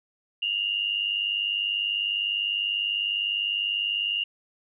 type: tone pair together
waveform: sine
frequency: 2781 / 2881 Hz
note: F7 / F#7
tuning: -8 / -47 cents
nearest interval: minor second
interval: 61 cents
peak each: -27 dBFS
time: 0.42-4.24 s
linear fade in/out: 5 ms
effects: none